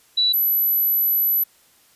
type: tone pair in turn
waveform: sine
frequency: 3943 / 11943 Hz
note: B7 / F#9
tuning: -4 / +15 cents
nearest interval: octave + perfect fifth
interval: 1919 cents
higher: second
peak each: -15 / -16 dBFS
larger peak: first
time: 0.17-0.33 / 0.33-1.44 s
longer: second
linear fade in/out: 10 ms
effects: white hiss -56 dBFS RMS until 1.95 s + resampled to 32000 Hz